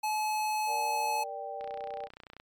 square tone, 857 Hz, A5, 46 cents flat, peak -29 dBFS, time 0.03-1.24 s, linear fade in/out 10 ms
sine chord, G minor, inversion first, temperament equal, 466.2 / 587.3 / 784 Hz, Bb4 / D5 / G5, 0 / 0 / 0 cents, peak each -43 / -40 / -38 dBFS, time 0.66-2.09 s, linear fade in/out 50 ms
click train, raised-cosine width 0.3 ms, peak -31 dBFS, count 25, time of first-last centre 1.61-2.399 s, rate 30.4 Hz
effects MP3 96 kbps

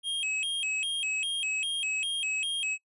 square tone with vibrato, 2879 Hz, F#7, 48 cents flat, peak -29 dBFS, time 0.03-2.78 s, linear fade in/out 50 ms, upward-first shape square, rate 2.5 Hz, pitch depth 200 cents each way, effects noise-tail reverb RT60 0.1 s tail -25 dB re dry + resampled to 24000 Hz

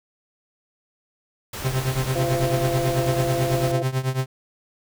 pink noise, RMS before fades -32 dBFS, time 1.53-3.72 s, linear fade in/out 5 ms
45% pulse tone with tremolo, 130.81 Hz, C3, in tune, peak -18 dBFS, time 1.64-4.26 s, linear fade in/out 10 ms, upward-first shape triangle, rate 9.1 Hz, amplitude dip 90%
harmonic tone, 170.8 Hz, F3, 38 cents flat, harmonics 2 / 3 / 4, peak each -27 / -27 / -27 dBFS, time 2.15-3.83 s, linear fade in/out 10 ms
effects none

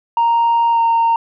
sine tone with pitch glide, 931 to 920.8 Hz, A#5 to A#5, -2 to -22 cents, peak -9 dBFS, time 0.17-1.16 s, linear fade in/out 2 ms, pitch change -20 cents, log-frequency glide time 0.71-0.8 s, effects tanh soft clip ceiling -9 dBFS

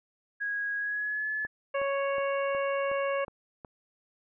sine tone with pitch glide, 1650 to 1720.1 Hz, G#6 to A6, -12 to -40 cents, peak -29 dBFS, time 0.4-1.47 s, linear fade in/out 20 ms, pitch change +72 cents, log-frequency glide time 0.77-1.28 s
click train, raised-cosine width 1 ms, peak -29 dBFS, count 7, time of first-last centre 1.45-3.648 s, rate 2.73 Hz
harmonic tone, 554.4 Hz, C#5, in tune, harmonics 1 / 2 / 3 / 4 / 5, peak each -28 / -34 / -38 / -40 / -42 dBFS, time 1.74-3.25 s, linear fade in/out 10 ms
effects none

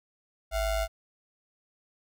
square ring-modulated tone, 356.2 Hz, F4, 34 cents sharp, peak -24 dBFS, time 0.51-0.88 s, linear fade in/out 50 ms, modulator 304 Hz, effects none

